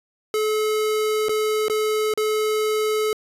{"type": "tone with dropouts", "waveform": "square", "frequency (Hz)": 430, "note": "A4", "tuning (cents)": -40, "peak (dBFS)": -20, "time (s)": [0.34, 3.13], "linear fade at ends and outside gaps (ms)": 1, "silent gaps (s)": [[1.285, 1.293], [1.683, 1.698], [2.138, 2.175]], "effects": ["resampled to 32000 Hz"]}